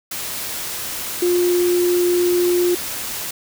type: tone in noise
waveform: sine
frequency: 353.8 Hz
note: F4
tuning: 23 cents sharp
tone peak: -14 dBFS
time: 1.22-2.75 s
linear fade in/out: 5 ms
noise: white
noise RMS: -27 dBFS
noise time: 0.11-3.31 s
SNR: +10 dB
effects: none